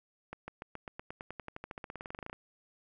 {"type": "accelerating click train", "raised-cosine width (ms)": 0.5, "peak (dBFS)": -26, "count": 27, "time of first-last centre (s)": [0.33, 2.33], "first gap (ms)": 150, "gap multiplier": 0.94, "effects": []}